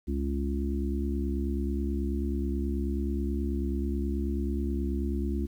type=harmonic tone with a mistuned harmonic; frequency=69.3 Hz; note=C#2; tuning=in tune; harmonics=1 / 3 / 4 / 5; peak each=-29 / -34 / -35 / -36 dBFS; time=0.07-5.47 s; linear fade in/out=20 ms; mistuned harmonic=1; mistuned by=-21 cents; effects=10-bit